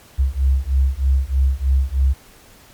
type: beating tone pair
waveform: sine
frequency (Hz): 65.4 / 68.6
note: C2 / C#2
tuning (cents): 0 / -17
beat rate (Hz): 3.2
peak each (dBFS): -17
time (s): 0.18-2.14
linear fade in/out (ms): 20
effects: pink hiss -47 dBFS RMS until 2.73 s + MP3 96 kbps